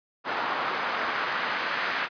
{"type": "noise with band-pass filter sweep", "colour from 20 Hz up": "pink", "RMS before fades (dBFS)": -29, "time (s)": [0.24, 2.09], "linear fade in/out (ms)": 50, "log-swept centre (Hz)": [1100, 1700], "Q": 1.4, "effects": ["high-pass 150 Hz 12 dB/octave", "resampled to 11025 Hz"]}